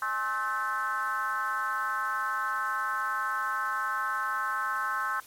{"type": "tone with frequency modulation", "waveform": "sine", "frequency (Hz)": 1300, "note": "E6", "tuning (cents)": -24, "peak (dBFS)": -27, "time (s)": [0.02, 5.2], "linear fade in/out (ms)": 2, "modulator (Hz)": 232, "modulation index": 1.4, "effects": ["white hiss -52 dBFS RMS until 5.26 s", "MP3 64 kbps"]}